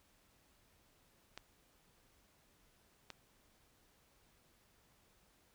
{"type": "clicks", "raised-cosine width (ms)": 0.2, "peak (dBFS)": -29, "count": 2, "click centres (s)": [1.376, 3.103], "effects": ["pink hiss -71 dBFS RMS until 5.54 s"]}